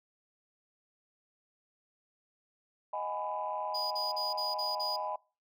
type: chord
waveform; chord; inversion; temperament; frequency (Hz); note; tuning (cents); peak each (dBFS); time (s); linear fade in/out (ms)
sine; G# minor seventh; second; just; 623 / 747.5 / 830.6 / 996.7; D#5 / F#5 / G#5 / B5; +2 / +17 / 0 / +16; -38 / -43 / -37 / -37; 2.93-5.16; 5
type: tone bursts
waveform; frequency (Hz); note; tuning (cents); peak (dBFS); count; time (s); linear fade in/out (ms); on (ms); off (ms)
triangle; 4921; D#8; -20; -31; 6; 3.74-4.965; 10; 170; 41
effects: noise-tail reverb RT60 0.3 s tail -22 dB re dry + tanh soft clip ceiling -24 dBFS